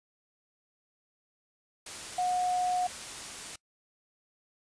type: tone in noise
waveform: sine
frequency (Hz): 726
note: F#5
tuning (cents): -33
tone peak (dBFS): -26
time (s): 2.18-2.87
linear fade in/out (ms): 5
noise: white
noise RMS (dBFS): -41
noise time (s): 1.86-3.56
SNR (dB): +12
effects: noise-tail reverb RT60 0.1 s tail -24 dB re dry + resampled to 22050 Hz